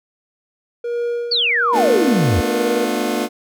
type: tone with tremolo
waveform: triangle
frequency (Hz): 475.4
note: A#4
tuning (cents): +34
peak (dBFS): -16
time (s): 0.84-2.85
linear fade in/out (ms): 5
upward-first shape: sine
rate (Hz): 1.2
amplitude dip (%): 75
type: exponential sweep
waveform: sine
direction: down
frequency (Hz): 4699 to 77.78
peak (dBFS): -14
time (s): 1.31-2.41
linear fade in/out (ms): 10
type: chord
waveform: 25% pulse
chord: B half-diminished seventh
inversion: third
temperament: just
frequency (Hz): 222.2 / 246.9 / 296.3 / 355.6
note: A3 / B3 / D4 / F4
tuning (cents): +17 / 0 / +15 / +31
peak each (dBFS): -20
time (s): 1.72-3.29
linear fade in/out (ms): 50
effects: none